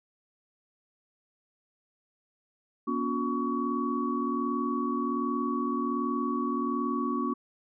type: tone cluster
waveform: sine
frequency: 240.9 / 282.2 / 358.7 / 1125 Hz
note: B3 / C#4 / F4 / C#6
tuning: -43 / +31 / +46 / +25 cents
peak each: -31 / -32 / -35 / -32 dBFS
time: 2.87-7.34 s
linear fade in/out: 10 ms
effects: none